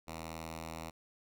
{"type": "tone with notch filter", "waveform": "5% pulse", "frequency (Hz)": 81.1, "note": "E2", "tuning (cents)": -28, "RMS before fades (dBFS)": -44, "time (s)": [0.07, 0.91], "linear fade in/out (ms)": 20, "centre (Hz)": 400, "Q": 1.8, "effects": []}